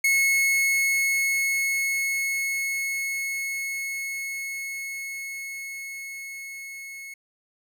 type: tone with level ramp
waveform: 45% pulse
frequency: 2185 Hz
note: C#7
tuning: 26 cents flat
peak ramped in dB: -18 to -37 dBFS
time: 0.04-7.14 s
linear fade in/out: 5 ms
effects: none